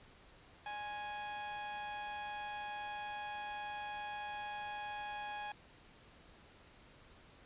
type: tone with amplitude modulation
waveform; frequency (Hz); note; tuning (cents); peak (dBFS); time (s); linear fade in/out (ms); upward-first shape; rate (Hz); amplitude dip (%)
sawtooth; 830.6; G#5; 0; -35; 0.66-5.52; 2; sine; 234; 45
effects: pink hiss -61 dBFS RMS until 7.45 s + resampled to 8000 Hz